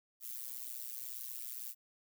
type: noise with amplitude modulation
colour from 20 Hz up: violet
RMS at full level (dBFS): -40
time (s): 0.2-1.75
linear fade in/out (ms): 50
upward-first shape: sine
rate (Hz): 122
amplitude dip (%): 100
effects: none